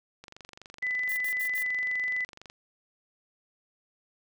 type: click train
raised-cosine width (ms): 0.2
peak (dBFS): -28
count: 55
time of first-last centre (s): 0.24-2.499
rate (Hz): 23.9
type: tone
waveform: sine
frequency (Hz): 2000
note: B6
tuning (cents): +21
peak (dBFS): -27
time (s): 0.82-2.25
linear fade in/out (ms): 10
type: noise bursts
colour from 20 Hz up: violet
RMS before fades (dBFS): -40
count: 4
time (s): 1.09-1.63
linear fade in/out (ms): 2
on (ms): 81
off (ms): 72
effects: none